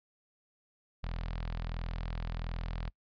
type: tone with notch filter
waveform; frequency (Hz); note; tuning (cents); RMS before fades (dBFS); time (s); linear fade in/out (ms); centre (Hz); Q
sawtooth; 41.41; E1; +9; -37; 1.03-2.9; 10; 340; 0.85
effects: noise-tail reverb RT60 0.1 s tail -26 dB re dry + resampled to 11025 Hz